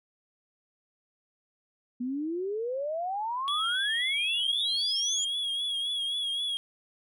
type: exponential sweep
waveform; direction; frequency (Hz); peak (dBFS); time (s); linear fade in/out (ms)
sine; up; 239.1 to 7150; -29; 2-5.25; 10
type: tone with vibrato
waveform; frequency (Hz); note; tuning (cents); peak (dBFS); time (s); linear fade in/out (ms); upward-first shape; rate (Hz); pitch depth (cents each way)
triangle; 3322; G#7; 0; -27; 3.48-6.57; 0; triangle; 3.8; 63
effects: none

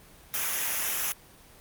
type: noise with comb filter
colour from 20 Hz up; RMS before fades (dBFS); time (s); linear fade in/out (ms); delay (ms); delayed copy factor
white; -29; 0.34-1.12; 0; 0.23; -0.65
effects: pink hiss -53 dBFS RMS until 1.6 s + Opus 24 kbps

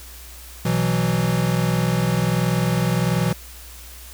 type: chord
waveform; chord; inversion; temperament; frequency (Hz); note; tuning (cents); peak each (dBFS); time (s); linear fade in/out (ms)
square; B suspended fourth; none; equal; 123.47 / 164.81 / 185; B2 / E3 / F#3; 0 / 0 / 0; -23 / -22 / -25; 0.65-3.33; 5
effects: added 60 Hz sine -40 dBFS peak until 4.13 s + white hiss -42 dBFS RMS until 4.13 s

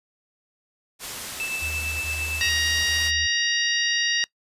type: low-pass noise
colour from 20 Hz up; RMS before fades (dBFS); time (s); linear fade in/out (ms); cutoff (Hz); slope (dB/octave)
white; -35; 0.99-3.12; 50; 11000; 12
type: tone with tremolo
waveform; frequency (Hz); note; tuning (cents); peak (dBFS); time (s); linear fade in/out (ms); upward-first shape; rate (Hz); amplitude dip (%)
triangle; 2637; E7; 0; -24; 1.4-2.49; 0; sine; 8.8; 40
type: tone bursts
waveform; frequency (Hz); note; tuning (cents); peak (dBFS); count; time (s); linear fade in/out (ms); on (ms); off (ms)
sine; 78.3; D#2; +11; -32; 4; 1.61-3.273; 20; 400; 21
type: harmonic tone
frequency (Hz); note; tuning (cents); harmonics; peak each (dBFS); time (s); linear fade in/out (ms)
941; A#5; +16; 2 / 3 / 4 / 5 / 6; -25 / -27 / -28 / -29 / -30; 2.41-4.24; 0
effects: noise-tail reverb RT60 0.1 s tail -22 dB re dry + resampled to 32000 Hz

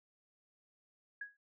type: tone with exponential decay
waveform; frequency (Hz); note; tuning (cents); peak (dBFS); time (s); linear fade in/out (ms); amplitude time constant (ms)
sine; 1661.2; G#6; 0; -37; 1.21-1.37; 5; 33
effects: none

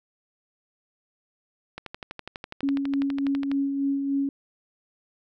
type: click train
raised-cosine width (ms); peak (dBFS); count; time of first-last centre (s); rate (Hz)
0.3; -19; 22; 1.78-3.516; 12.1
type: tone with tremolo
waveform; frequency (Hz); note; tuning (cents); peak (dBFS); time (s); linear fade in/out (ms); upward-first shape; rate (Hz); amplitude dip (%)
sine; 277.2; C#4; 0; -21; 2.63-4.29; 2; sine; 3.4; 40
effects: none

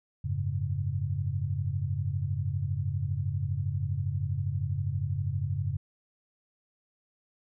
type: chord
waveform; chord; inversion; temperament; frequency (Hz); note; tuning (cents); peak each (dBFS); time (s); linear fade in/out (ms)
sine; F# suspended second; none; equal with one note detuned; 91.33 / 103.83 / 138.59; F#2 / G#2 / C#3; -22 / 0 / 0; -32; 0.24-5.77; 10
effects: none

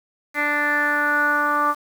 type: tone with low-pass filter sweep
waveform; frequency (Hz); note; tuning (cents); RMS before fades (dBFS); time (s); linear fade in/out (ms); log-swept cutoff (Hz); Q
10% pulse; 293.7; D4; 0; -20; 0.34-1.75; 50; 2100 to 1200; 6.7
effects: 7-bit

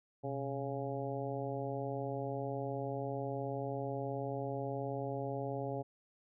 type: harmonic tone with a mistuned harmonic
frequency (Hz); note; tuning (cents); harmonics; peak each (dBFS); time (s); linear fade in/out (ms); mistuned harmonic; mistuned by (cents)
138.59; C#3; 0; 1 / 2 / 3 / 4 / 5 / 6; -41 / -44 / -42 / -42 / -44 / -47; 0.23-5.83; 20; 1; -130
effects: none

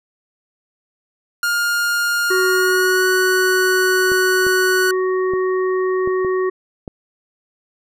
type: tone with pitch glide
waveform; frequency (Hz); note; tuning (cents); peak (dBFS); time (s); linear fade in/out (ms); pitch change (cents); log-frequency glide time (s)
45% pulse; 1413 to 1479; F6 to F#6; +20 to -1; -16; 1.43-4.91; 2; +79; 2.44-3.06
type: harmonic tone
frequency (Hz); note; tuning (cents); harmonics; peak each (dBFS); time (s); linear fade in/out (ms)
372.5; F#4; +12; 1 / 3 / 5; -16 / -26 / -30; 2.3-6.5; 10
type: clicks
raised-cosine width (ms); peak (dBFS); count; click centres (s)
2; -16; 6; 4.118 / 4.467 / 5.336 / 6.075 / 6.248 / 6.878
effects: none

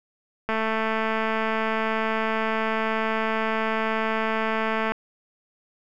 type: click train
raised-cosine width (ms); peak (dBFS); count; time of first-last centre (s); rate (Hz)
0.5; -11; 980; 0.49-4.92; 221
effects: none

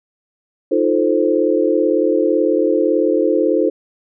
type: chord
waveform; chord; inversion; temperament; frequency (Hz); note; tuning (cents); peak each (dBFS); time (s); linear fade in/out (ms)
sine; F dominant seventh; third; equal; 311.1 / 349.2 / 440 / 523.3; Eb4 / F4 / A4 / C5; 0 / 0 / 0 / 0; -18; 0.71-3.7; 10
effects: none

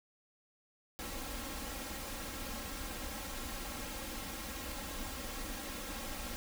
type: noise with comb filter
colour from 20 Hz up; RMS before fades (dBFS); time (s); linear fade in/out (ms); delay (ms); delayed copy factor
pink; -42; 0.99-6.36; 0; 3.7; +0.75
effects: none

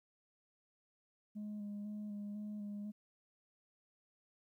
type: tone with vibrato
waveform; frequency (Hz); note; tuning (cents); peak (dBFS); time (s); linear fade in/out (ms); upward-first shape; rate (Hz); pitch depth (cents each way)
sine; 207.5; G#3; -1; -39; 1.35-2.92; 20; square; 2; 19
effects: tanh soft clip ceiling -40 dBFS + 13-bit

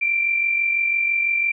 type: tone pair together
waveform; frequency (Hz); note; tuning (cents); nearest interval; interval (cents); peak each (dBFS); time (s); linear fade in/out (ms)
sine; 2316 / 2362; D7 / D7; -25 / +9; unison; 34; -27 / -18; 0.01-1.52; 10
effects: none

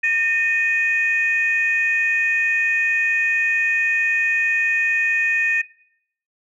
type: tone pair together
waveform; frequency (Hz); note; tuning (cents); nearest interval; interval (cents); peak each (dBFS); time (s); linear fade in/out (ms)
sine; 1824.5 / 2489; A#6 / D#7; -38 / 0; perfect fourth; 538; -18; 0.03-5.62; 10
effects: noise-tail reverb RT60 0.7 s tail -20 dB re dry + tanh soft clip ceiling -9 dBFS

